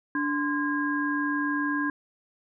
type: tone cluster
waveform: sine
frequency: 292.2 / 1037 / 1630 Hz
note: D4 / C6 / G#6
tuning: -9 / -16 / -33 cents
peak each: -27 / -32 / -29 dBFS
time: 0.15-1.9 s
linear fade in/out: 2 ms
effects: none